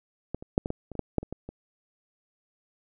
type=clicks; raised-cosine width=2 ms; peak=-17 / -27 / -7 / -17 / -16 / -26 / -26 / -14 / -10 / -24 / -21 / -25 dBFS; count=12; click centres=0.346 / 0.425 / 0.579 / 0.659 / 0.704 / 0.917 / 0.953 / 0.993 / 1.183 / 1.23 / 1.326 / 1.49 s; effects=none